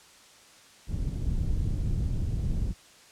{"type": "low-pass noise", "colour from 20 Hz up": "pink", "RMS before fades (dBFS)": -28, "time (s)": [0.87, 2.74], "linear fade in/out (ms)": 50, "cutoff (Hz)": 140, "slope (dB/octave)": 12, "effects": ["white hiss -54 dBFS RMS until 3.11 s", "low-pass 8000 Hz 12 dB/octave"]}